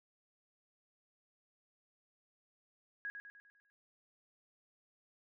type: tone with echo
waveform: sine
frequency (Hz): 1654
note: G#6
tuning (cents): -8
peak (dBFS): -38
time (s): 3.05-3.1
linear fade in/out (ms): 0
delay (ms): 100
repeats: 6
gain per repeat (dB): -6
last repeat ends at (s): 3.7
effects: none